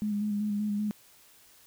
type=tone with vibrato; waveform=sine; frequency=207.9 Hz; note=G#3; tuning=2 cents sharp; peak=-27 dBFS; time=0.02-0.91 s; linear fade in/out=0 ms; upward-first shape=square; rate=5.2 Hz; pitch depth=25 cents each way; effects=white hiss -58 dBFS RMS until 1.66 s